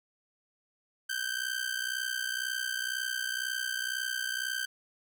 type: ring-modulated tone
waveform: sawtooth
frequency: 1555 Hz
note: G6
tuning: 14 cents flat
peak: -25 dBFS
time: 1.09-4.66 s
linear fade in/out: 10 ms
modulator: 31 Hz
effects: none